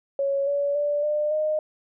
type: tone with pitch steps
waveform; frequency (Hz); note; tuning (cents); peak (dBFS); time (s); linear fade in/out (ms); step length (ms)
sine; 554.4 / 569 / 584 / 599.4 / 615.1; C#5 / C#5 / D5 / D5 / D#5; 0 / +45 / -10 / +35 / -20; -21; 0.19-1.59; 2; 280
effects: none